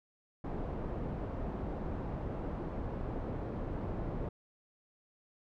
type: low-pass noise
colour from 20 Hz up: pink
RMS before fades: -38 dBFS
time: 0.44-4.29 s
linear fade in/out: 5 ms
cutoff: 700 Hz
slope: 12 dB/octave
effects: none